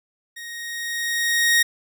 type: tone with level ramp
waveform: sawtooth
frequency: 1871 Hz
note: A#6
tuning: 6 cents sharp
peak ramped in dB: -31 to -10 dBFS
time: 0.36-1.63 s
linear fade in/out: 10 ms
effects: none